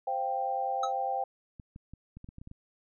sine chord, C suspended fourth, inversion none, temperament equal with one note detuned, 523.3 / 694 / 784 Hz, C5 / F5 / G5, 0 / -11 / 0 cents, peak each -36 / -36 / -30 dBFS, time 0.07-1.24 s, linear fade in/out 5 ms
square tone with exponential decay, 1289 Hz, E6, 39 cents flat, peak -28 dBFS, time 0.83-0.93 s, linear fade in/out 5 ms, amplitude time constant 20 ms
clicks, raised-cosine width 5 ms, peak -33 dBFS, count 10, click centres 1.598 / 1.761 / 1.936 / 2.17 / 2.244 / 2.289 / 2.384 / 2.415 / 2.474 / 2.514 s
effects resampled to 16000 Hz

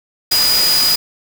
sine tone in noise, 4929 Hz, D#8, 17 cents flat, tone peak -12 dBFS, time 0.31-0.96 s, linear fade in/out 10 ms, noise white, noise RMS -18 dBFS, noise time 0.31-0.96 s, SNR +3 dB, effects none

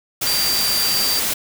sine tone in noise, 4699 Hz, D8, in tune, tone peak -19 dBFS, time 0.26-1.2 s, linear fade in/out 10 ms, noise white, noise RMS -21 dBFS, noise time 0.21-1.34 s, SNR -1 dB, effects none

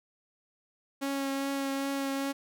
sawtooth tone with vibrato, 274.7 Hz, C#4, 16 cents flat, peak -26 dBFS, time 1.01-2.33 s, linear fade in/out 20 ms, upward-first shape triangle, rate 2.5 Hz, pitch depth 15 cents each way, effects none

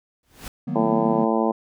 pink noise with exponential growth, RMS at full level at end -32 dBFS, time 0.23-0.48 s, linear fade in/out 2 ms, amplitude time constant 54 ms
triangle chord, B major seventh, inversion first, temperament just, 154.34 / 185.21 / 231.5 / 246.9 Hz, D#3 / F#3 / A#3 / B3, -14 / +2 / -12 / 0 cents, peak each -28 dBFS, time 0.67-1.25 s, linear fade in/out 10 ms
harmonic tone, 112 Hz, A2, 31 cents sharp, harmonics 2 / 3 / 4 / 5 / 6 / 7 / 8 / 9, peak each -23 / -25 / -26 / -27 / -28 / -28 / -29 / -30 dBFS, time 0.75-1.52 s, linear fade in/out 10 ms
effects none

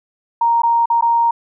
sine tone with dropouts, 932.3 Hz, A#5, in tune, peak -11 dBFS, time 0.41-1.31 s, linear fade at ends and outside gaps 5 ms, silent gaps 0.62-0.633 / 0.858-0.9 / 1.011-1.023 s, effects none

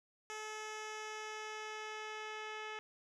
10% pulse tone with low-pass filter sweep, 430.9 Hz, A4, 36 cents flat, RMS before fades -45 dBFS, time 0.3-2.79 s, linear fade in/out 0 ms, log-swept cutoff 7200 to 3700 Hz, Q 1.3, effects none

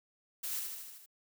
blue noise with echo, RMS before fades -38 dBFS, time 0.43-0.6 s, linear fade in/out 10 ms, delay 77 ms, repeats 6, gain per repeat -3 dB, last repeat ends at 1.062 s, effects none

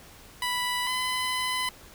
15% pulse tone pair in turn, 987.8 / 1010.9 Hz, B5 / B5, 0 / +40 cents, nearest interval unison, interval 40 cents, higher second, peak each -20 dBFS, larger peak neither, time 0.42-0.87 / 0.87-1.69 s, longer second, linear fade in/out 2 ms, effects pink hiss -50 dBFS RMS until 1.94 s

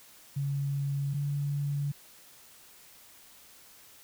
sine tone pair in turn, 140 / 142.94 Hz, C#3 / D3, +18 / -47 cents, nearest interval unison, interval 35 cents, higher second, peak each -28 dBFS, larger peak neither, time 0.36-1.14 / 1.14-1.92 s, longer neither, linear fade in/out 10 ms, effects white hiss -55 dBFS RMS until 4.03 s

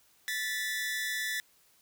sawtooth tone pair together, 1753 / 1964.9 Hz, A6 / B6, -7 / -9 cents, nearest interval major second, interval 198 cents, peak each -30 / -32 dBFS, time 0.28-1.4 s, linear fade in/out 0 ms, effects white hiss -65 dBFS RMS until 1.81 s

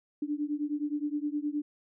sine beating tone pair, 290.9 / 300.5 Hz, D4 / D4, -16 / +40 cents, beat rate 9.6 Hz, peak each -32 / -33 dBFS, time 0.22-1.62 s, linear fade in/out 5 ms, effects none

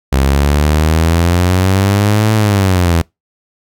sawtooth exponential two-way sweep, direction up then down, 66.2 to 110 to 81.6 Hz, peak -5 dBFS, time 0.12-3.02 s, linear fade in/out 10 ms, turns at 2.34 s, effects noise-tail reverb RT60 0.2 s tail -26 dB re dry

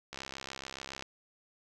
click train, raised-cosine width 0.2 ms, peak -23 dBFS, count 61, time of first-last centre 0.13-1.024 s, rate 67.1 Hz, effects none

